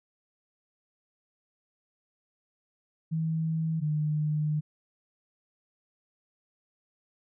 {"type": "tone pair in turn", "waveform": "sine", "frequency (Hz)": [160.7, 151.68], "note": ["E3", "D#3"], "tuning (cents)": [-44, -44], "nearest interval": "minor second", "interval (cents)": 100, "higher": "first", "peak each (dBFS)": [-26, -25], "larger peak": "second", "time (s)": [[3.11, 3.81], [3.81, 4.61]], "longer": "second", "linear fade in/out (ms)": 20, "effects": []}